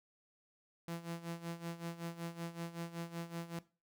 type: tone with tremolo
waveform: sawtooth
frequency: 168.7 Hz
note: E3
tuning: 40 cents sharp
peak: -35 dBFS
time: 0.88-3.59 s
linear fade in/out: 0 ms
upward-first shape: sine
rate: 5.3 Hz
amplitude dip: 80%
effects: noise-tail reverb RT60 0.3 s tail -17 dB re dry